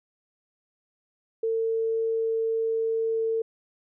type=tone; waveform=sine; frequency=450.2 Hz; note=A4; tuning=40 cents sharp; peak=-23 dBFS; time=1.43-3.42 s; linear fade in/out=5 ms; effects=none